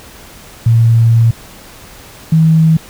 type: tone pair in turn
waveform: sine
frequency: 114.9 / 160.39 Hz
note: A#2 / E3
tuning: -25 / -47 cents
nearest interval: tritone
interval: 578 cents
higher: second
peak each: -5 dBFS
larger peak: neither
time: 0.66-1.31 / 2.32-2.77 s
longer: first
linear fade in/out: 5 ms
effects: pink hiss -36 dBFS RMS until 2.89 s